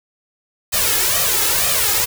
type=noise with flanger; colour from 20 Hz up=white; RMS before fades=-17 dBFS; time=0.72-2.06 s; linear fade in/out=20 ms; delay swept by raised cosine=1.6 to 2.37 ms; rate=2.1 Hz; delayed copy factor=+0.85; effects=none